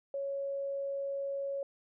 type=tone; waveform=sine; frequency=554.4 Hz; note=C#5; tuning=in tune; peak=-33 dBFS; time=0.14-1.63 s; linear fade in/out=2 ms; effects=none